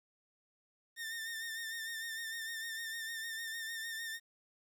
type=tone with vibrato; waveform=sawtooth; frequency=1812 Hz; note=A#6; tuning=50 cents flat; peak=-36 dBFS; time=0.96-4.2 s; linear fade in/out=50 ms; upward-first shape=sine; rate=6.6 Hz; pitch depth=40 cents each way; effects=11-bit